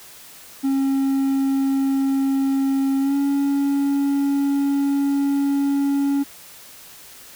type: tone with pitch glide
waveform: triangle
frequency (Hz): 271.2 to 279.8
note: C#4 to C#4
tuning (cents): -38 to +16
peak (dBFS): -15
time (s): 0.63-6.24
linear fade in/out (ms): 20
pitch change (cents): +54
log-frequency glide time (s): 3-3.15
effects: white hiss -43 dBFS RMS until 7.35 s